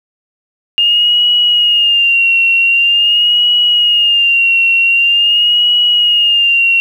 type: tone with vibrato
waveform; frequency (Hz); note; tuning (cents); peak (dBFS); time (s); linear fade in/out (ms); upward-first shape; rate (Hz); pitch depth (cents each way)
sine; 2822; F7; +17; -7; 0.78-6.8; 0; sine; 0.45; 56
effects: 7-bit